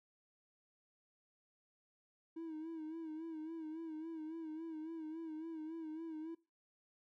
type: tone with vibrato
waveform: triangle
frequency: 319.9 Hz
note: D#4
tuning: 48 cents sharp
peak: -40 dBFS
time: 2.36-6.35 s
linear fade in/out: 10 ms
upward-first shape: sine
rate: 3.6 Hz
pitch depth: 62 cents each way
effects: noise-tail reverb RT60 0.3 s tail -22 dB re dry + tanh soft clip ceiling -37 dBFS